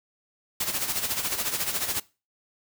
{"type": "noise with tremolo", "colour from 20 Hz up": "white", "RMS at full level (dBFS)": -26, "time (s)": [0.6, 2], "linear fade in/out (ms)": 5, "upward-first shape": "sine", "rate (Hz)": 14, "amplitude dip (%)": 65, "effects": ["noise-tail reverb RT60 0.3 s tail -21 dB re dry"]}